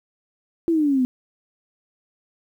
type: exponential sweep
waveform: sine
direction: down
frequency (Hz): 341.9 to 247.5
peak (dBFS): -16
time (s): 0.68-1.05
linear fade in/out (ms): 0
effects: 9-bit